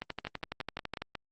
two click trains, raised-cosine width 0.3 ms, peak -19 / -21 dBFS, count 13 / 6, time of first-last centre 0.02-1.02 / 0.25-1.153 s, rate 12 / 5.54 Hz, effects Opus 24 kbps

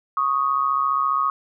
sine tone pair together, 1109.8 / 1244.5 Hz, C#6 / D#6, +2 / 0 cents, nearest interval major second, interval 198 cents, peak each -21 dBFS, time 0.17-1.3 s, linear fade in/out 2 ms, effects none

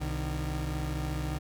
30% pulse tone pair together, 63.86 / 152.5 Hz, C2 / D#3, -41 / -34 cents, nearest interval octave + minor third, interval 1507 cents, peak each -30 / -32 dBFS, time 0-1.39 s, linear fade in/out 20 ms, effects none

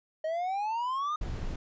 triangle exponential sweep, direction up, 621 to 1244.5 Hz, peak -27 dBFS, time 0.24-1.16 s, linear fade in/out 5 ms
brown noise, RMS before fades -34 dBFS, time 1.21-1.56 s, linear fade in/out 5 ms
effects resampled to 16000 Hz

